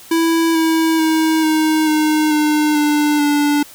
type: tone with pitch steps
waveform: square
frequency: 329.6 / 323.9 / 318.4 / 312.9 / 307.5 / 302.2 / 297.1 / 291.9 Hz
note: E4 / E4 / D#4 / D#4 / D#4 / D4 / D4 / D4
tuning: 0 / -30 / +40 / +10 / -20 / +50 / +20 / -10 cents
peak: -13 dBFS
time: 0.11-3.63 s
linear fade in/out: 5 ms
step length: 440 ms
effects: white hiss -40 dBFS RMS until 3.74 s